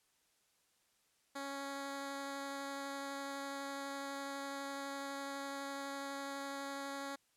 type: tone with vibrato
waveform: 10% pulse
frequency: 277.2 Hz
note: C#4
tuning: in tune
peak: -33 dBFS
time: 1.35-7.16 s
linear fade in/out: 10 ms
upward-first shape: triangle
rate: 12 Hz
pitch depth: 8 cents each way
effects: white hiss -75 dBFS RMS until 7.36 s + low-pass 11000 Hz 12 dB/octave